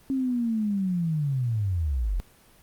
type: linear sweep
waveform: sine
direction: down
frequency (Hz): 271.9 to 39.37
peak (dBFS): -23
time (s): 0.1-2.2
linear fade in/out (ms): 0
effects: pink hiss -56 dBFS RMS until 2.62 s + Opus 24 kbps